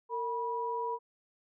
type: tone pair together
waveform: sine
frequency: 458.3 / 973 Hz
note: A#4 / B5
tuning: -29 / -26 cents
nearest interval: octave + minor second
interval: 1303 cents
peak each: -36 / -33 dBFS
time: 0.09-0.99 s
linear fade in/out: 50 ms
effects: none